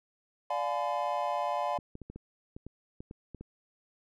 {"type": "chord", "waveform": "triangle", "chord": "D diminished seventh", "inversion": "none", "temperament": "just", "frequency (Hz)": [587.3, 704.8, 845.8, 1014.9], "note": ["D5", "F5", "Ab5", "Cb6"], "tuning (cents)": [0, 16, 31, 47], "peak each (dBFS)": [-33, -32, -33, -33], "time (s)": [0.5, 1.78], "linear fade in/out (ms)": 5}
{"type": "clicks", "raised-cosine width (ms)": 3, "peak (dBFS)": -30, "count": 11, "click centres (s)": [1.788, 1.954, 2.017, 2.1, 2.16, 2.565, 2.666, 3.005, 3.111, 3.347, 3.41]}
{"effects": []}